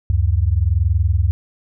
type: tone pair together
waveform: sine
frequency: 73.22 / 94.1 Hz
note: D2 / F#2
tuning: -5 / +30 cents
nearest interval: major third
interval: 435 cents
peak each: -16 dBFS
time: 0.1-1.31 s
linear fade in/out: 0 ms
effects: none